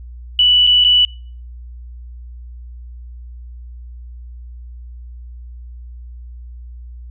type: tone with dropouts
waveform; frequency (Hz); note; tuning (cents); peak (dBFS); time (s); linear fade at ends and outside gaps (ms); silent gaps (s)
sine; 2961; F#7; +1; -8; 0.39-1.05; 2; 0.668-0.672 / 0.841-0.847
effects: noise-tail reverb RT60 0.5 s tail -26 dB re dry + added 60 Hz sine -31 dBFS peak until 7.1 s